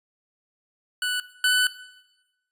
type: tone pair in turn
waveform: 25% pulse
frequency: 1485 / 1497.1 Hz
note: F#6 / F#6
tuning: +6 / +20 cents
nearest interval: unison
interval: 14 cents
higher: second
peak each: -20 / -14 dBFS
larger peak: second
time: 1.02-1.2 / 1.44-1.67 s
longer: second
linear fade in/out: 2 ms
effects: noise-tail reverb RT60 1.0 s tail -17 dB re dry + resampled to 32000 Hz